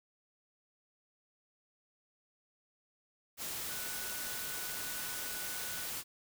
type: tone in noise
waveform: sine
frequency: 1480 Hz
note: F#6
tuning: in tune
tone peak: -48 dBFS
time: 3.67-5.89 s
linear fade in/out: 50 ms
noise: white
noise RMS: -40 dBFS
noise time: 3.37-6.04 s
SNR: -11 dB
effects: none